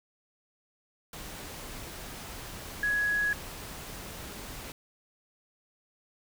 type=tone in noise; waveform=sine; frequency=1673 Hz; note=G#6; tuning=12 cents sharp; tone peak=-25 dBFS; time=2.83-3.33 s; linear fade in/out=2 ms; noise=pink; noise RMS=-42 dBFS; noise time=1.13-4.72 s; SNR=+14 dB; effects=none